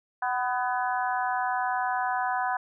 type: harmonic tone with a mistuned harmonic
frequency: 250 Hz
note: B3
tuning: 21 cents sharp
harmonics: 3 / 4 / 5 / 6 / 7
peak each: -28 / -30 / -37 / -33 / -37 dBFS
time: 0.22-2.57 s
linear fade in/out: 5 ms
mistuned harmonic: 7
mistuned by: -49 cents
effects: none